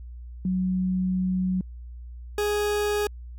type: tone pair in turn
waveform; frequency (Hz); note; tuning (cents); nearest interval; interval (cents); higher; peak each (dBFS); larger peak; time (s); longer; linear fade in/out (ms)
sine / 40% pulse; 185 / 415.3; F#3 / G#4; 0 / 0; octave + major second; 1400; second; -22; neither; 0.45-1.61 / 2.38-3.07; first; 2
effects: added 60 Hz sine -37 dBFS peak until 3.38 s